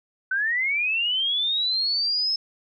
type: linear sweep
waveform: sine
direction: up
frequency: 1500 to 5240 Hz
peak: -21 dBFS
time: 0.31-2.36 s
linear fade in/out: 5 ms
effects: none